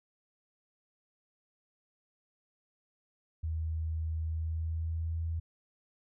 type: tone with pitch glide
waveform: sine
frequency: 80 to 82.06 Hz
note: D#2 to E2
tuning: +49 to -7 cents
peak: -31 dBFS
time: 3.43-5.4 s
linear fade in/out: 10 ms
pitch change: +44 cents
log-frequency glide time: 4.22-5.17 s
effects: none